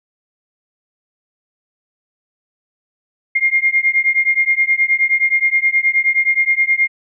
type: beating tone pair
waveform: sine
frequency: 2118 / 2127.5 Hz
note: C7 / C7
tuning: +21 / +28 cents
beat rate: 9.5 Hz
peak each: -15 dBFS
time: 3.35-6.88 s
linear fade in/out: 10 ms
effects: none